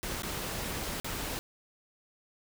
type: noise with dropouts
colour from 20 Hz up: pink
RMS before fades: -36 dBFS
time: 0.03-1.39 s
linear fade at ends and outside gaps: 0 ms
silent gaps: 0.221-0.233 / 1-1.045 s
effects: none